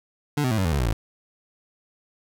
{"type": "tone with pitch steps", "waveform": "25% pulse", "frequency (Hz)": [146.83, 127.09, 110, 95.21, 82.41, 71.33, 61.73, 53.43], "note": ["D3", "C3", "A2", "G2", "E2", "D2", "B1", "G#1"], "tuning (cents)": [0, -50, 0, -50, 0, -50, 0, 50], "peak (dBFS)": -17, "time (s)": [0.37, 0.93], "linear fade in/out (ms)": 5, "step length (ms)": 70, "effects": []}